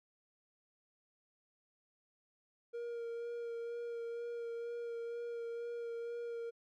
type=tone with vibrato; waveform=triangle; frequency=469.1 Hz; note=A#4; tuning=11 cents sharp; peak=-37 dBFS; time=2.73-6.51 s; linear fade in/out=20 ms; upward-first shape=sine; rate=2.1 Hz; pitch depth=16 cents each way; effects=MP3 64 kbps